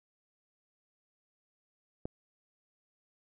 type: click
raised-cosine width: 2 ms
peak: -23 dBFS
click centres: 2.055 s
effects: none